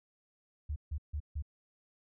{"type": "tone bursts", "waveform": "sine", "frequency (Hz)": 74.3, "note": "D2", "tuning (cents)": 21, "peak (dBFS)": -33, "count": 4, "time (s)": [0.69, 1.424], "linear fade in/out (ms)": 10, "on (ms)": 71, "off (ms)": 150, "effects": []}